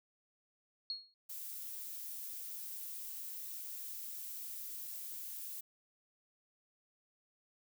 sine tone with exponential decay, 4303 Hz, C8, 48 cents sharp, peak -34 dBFS, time 0.9-1.14 s, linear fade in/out 1 ms, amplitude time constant 52 ms
violet noise, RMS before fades -45 dBFS, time 1.29-5.61 s, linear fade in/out 10 ms
effects none

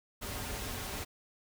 pink noise with comb filter, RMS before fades -39 dBFS, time 0.21-1.05 s, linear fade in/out 20 ms, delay 6 ms, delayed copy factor -0.5, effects none

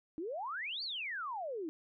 sine exponential two-way sweep, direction up then down, 300 to 4685 to 300 Hz, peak -37 dBFS, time 0.18-1.69 s, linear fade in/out 0 ms, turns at 0.83 s, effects none

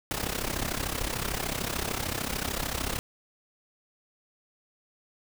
pink noise with amplitude modulation, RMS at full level -28 dBFS, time 0.11-2.99 s, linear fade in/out 0 ms, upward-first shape sine, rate 33.4 Hz, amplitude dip 80%, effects none

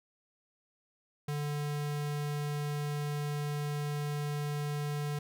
square tone, 146.83 Hz, D3, in tune, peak -33 dBFS, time 1.28-5.19 s, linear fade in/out 5 ms, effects none

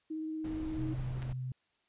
sine tone with vibrato, 314.6 Hz, D#4, 19 cents sharp, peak -35 dBFS, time 0.1-0.94 s, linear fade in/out 10 ms, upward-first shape triangle, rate 17 Hz, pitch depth 14 cents each way
brown noise, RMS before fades -42 dBFS, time 0.44-1.33 s, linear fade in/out 5 ms
sine tone, 128 Hz, C3, 38 cents flat, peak -35 dBFS, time 0.78-1.52 s, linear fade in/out 2 ms
clicks, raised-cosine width 0.3 ms, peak -32 dBFS, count 2, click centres 1.221 / 1.227 s
effects white hiss -75 dBFS RMS until 1.88 s + resampled to 8000 Hz

